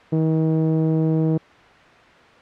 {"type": "tone with low-pass filter", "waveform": "sawtooth", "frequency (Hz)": 159.2, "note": "D#3", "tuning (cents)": 40, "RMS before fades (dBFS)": -19, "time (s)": [0.12, 1.38], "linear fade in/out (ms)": 10, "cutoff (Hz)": 430, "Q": 1.5, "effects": ["white hiss -47 dBFS RMS until 2.41 s", "low-pass 2000 Hz 12 dB/octave"]}